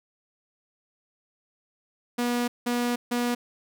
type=tone bursts at uneven times; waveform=sawtooth; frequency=241.9 Hz; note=B3; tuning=36 cents flat; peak=-20 dBFS; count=3; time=2.18-2.48 / 2.66-2.96 / 3.11-3.35 s; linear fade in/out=10 ms; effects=none